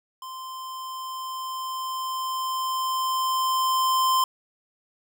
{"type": "tone with level ramp", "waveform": "square", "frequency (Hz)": 1040, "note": "C6", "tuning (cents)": -11, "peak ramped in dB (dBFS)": [-36, -19], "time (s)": [0.22, 4.24], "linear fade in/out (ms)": 2, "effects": []}